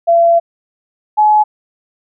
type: tone pair in turn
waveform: sine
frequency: 678 / 849.3 Hz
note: E5 / G#5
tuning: +49 / +39 cents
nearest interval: major third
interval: 390 cents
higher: second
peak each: -6 dBFS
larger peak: neither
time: 0.07-0.4 / 1.17-1.44 s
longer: first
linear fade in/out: 20 ms
effects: none